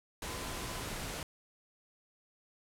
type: tone in noise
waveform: sine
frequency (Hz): 1017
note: C6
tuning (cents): -50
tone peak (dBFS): -50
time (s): 0.27-0.84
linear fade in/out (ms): 2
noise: pink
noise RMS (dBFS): -40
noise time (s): 0.22-1.23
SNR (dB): -13
effects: low-pass 12000 Hz 12 dB/octave